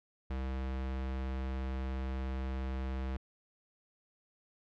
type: tone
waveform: square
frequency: 65.5 Hz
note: C2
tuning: 2 cents sharp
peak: -35 dBFS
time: 0.3-3.17 s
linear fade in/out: 5 ms
effects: low-pass 3000 Hz 12 dB/octave